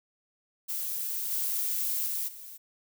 violet noise with level steps, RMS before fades -33 / -30 / -32 / -45 dBFS, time 0.68-2.58 s, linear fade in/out 20 ms, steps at 1.3 / 2.05 / 2.27 s, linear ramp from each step 20 ms, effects none

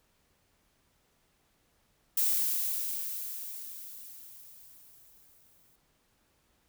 violet noise with exponential decay, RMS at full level -26 dBFS, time 2.17-5.76 s, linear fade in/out 5 ms, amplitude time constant 780 ms, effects pink hiss -71 dBFS RMS until 6.68 s

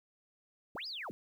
sine linear two-way sweep, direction up then down, 98.6 to 5200 to 98.6 Hz, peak -39 dBFS, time 0.75-1.11 s, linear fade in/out 0 ms, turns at 0.87 s, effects 11-bit

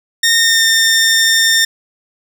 15% pulse tone with pitch glide, 1837 to 1811.7 Hz, A#6 to A#6, -26 to -50 cents, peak -3 dBFS, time 0.23-1.65 s, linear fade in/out 5 ms, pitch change -24 cents, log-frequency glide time 0.38-0.66 s, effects none

